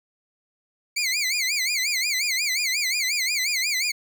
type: tone with vibrato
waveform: 20% pulse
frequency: 2217 Hz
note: C#7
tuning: in tune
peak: -17 dBFS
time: 0.96-3.92 s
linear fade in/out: 10 ms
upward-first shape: sine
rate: 5.6 Hz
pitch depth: 180 cents each way
effects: none